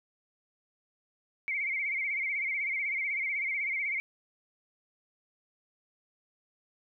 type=tone with vibrato; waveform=sine; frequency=2197 Hz; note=C#7; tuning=16 cents flat; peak=-29 dBFS; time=1.48-4 s; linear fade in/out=0 ms; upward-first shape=sine; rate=16 Hz; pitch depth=94 cents each way; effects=none